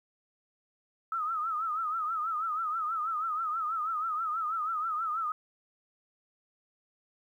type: tone with vibrato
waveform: sine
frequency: 1281 Hz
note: E6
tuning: 50 cents flat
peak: -29 dBFS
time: 1.12-5.32 s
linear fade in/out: 2 ms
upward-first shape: triangle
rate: 6.2 Hz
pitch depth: 120 cents each way
effects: 11-bit